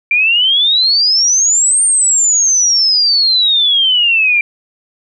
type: exponential two-way sweep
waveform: sine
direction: up then down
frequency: 2349 to 8860 to 2349 Hz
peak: -8 dBFS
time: 0.11-4.41 s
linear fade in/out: 2 ms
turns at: 1.83 s
effects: none